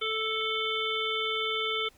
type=harmonic tone; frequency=440 Hz; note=A4; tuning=in tune; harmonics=1 / 3 / 5 / 7 / 8; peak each=-34 / -34 / -34 / -34 / -34 dBFS; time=0.01-1.89 s; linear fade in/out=10 ms; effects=pink hiss -61 dBFS RMS until 1.97 s + Opus 24 kbps